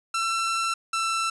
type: tone pair in turn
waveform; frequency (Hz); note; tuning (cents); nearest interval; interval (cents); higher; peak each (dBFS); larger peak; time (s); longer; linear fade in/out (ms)
sawtooth; 1344 / 1335.5; E6 / E6; +33 / +22; unison; 11; first; -20; neither; 0.14-0.74 / 0.93-1.3; first; 5
effects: resampled to 24000 Hz